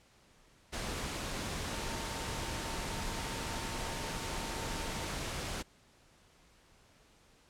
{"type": "tone in noise", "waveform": "sine", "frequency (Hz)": 908, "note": "A#5", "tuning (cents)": -46, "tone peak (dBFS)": -47, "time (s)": [1.7, 5.08], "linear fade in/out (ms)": 20, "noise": "pink", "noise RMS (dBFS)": -38, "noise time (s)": [0.72, 5.63], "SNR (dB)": -12, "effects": ["pink hiss -64 dBFS RMS until 7.49 s", "low-pass 9000 Hz 12 dB/octave"]}